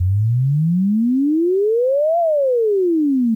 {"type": "exponential two-way sweep", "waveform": "sine", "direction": "up then down", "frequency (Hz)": [87, 698.5, 217.1], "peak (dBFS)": -13, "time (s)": [0, 3.35], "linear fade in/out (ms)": 10, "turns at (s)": 2.19, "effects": ["9-bit"]}